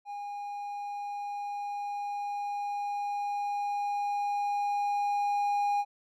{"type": "tone with level ramp", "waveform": "triangle", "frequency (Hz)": 816, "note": "G#5", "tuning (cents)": -31, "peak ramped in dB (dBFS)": [-34, -23], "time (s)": [0.05, 5.85], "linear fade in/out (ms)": 50, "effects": []}